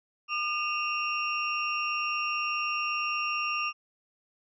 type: tone cluster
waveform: sine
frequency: 1208 / 2533 / 2758 / 5560 Hz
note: D6 / D#7 / F7 / F8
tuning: +48 / +30 / -22 / -9 cents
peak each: -31 / -38 / -31 / -39 dBFS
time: 0.28-3.73 s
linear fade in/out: 50 ms
effects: none